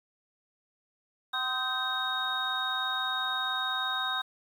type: tone cluster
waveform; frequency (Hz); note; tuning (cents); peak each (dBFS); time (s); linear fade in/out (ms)
sine; 762 / 1033 / 1261 / 1561 / 3737; G5 / C6 / D#6 / G6 / A#7; -49 / -22 / +23 / -8 / +4; -38 / -37 / -36 / -34 / -32; 1.33-4.22; 10
effects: 9-bit